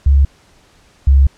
sine tone pair in turn, 69.3 / 68.19 Hz, C#2 / C#2, 0 / -28 cents, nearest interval unison, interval 28 cents, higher first, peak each -6 / -5 dBFS, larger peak second, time 0.06-0.25 / 1.07-1.27 s, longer second, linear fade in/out 5 ms, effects pink hiss -50 dBFS RMS until 1.37 s + low-pass 8000 Hz 12 dB/octave

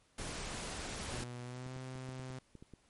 pink noise, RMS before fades -42 dBFS, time 0.18-1.24 s, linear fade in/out 5 ms
sawtooth tone with pitch glide, 122.5 to 129.34 Hz, B2 to C3, -14 to -20 cents, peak -39 dBFS, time 1.12-2.39 s, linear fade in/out 5 ms, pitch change +94 cents, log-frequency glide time 1.42-1.73 s
clicks, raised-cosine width 3 ms, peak -38 dBFS, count 10, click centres 1.158 / 1.664 / 1.764 / 1.956 / 2.09 / 2.197 / 2.304 / 2.553 / 2.625 / 2.737 s
effects pink hiss -70 dBFS RMS until 2.89 s + MP3 48 kbps

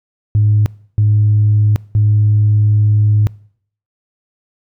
sine tone bursts at uneven times, 105.4 Hz, G#2, 26 cents sharp, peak -7 dBFS, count 3, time 0.35-0.66 / 0.98-1.76 / 1.95-3.27 s, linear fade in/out 0 ms, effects noise-tail reverb RT60 0.6 s tail -24 dB re dry + tanh soft clip ceiling -4 dBFS

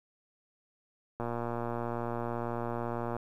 click train, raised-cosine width 1 ms, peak -21 dBFS, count 233, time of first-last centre 1.2-3.166 s, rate 118 Hz, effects 10-bit

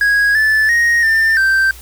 triangle tone with pitch steps, 1653 / 1747 / 1871 / 1793 / 1563 Hz, G#6 / A6 / A#6 / A6 / G6, -9 / -13 / +6 / +32 / -6 cents, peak -8 dBFS, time 0.01-1.71 s, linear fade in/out 2 ms, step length 340 ms, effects added 60 Hz sine -36 dBFS peak until 1.81 s + white hiss -39 dBFS RMS until 1.81 s

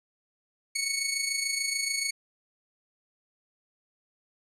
15% pulse tone with amplitude modulation, 2217 Hz, C#7, in tune, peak -19 dBFS, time 0.75-2.11 s, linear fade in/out 10 ms, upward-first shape sine, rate 26.9 Hz, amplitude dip 55%, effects resampled to 32000 Hz

